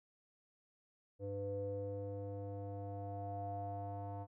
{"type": "tone with low-pass filter sweep", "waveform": "square", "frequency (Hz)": 100, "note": "G2", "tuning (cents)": 35, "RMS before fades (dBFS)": -43, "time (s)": [1.19, 4.27], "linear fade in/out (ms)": 50, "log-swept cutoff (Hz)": [470, 800], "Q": 9, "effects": []}